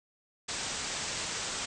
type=low-pass noise; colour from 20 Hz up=white; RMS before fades=-36 dBFS; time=0.48-1.66 s; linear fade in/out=10 ms; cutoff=8300 Hz; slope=96 dB/octave; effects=none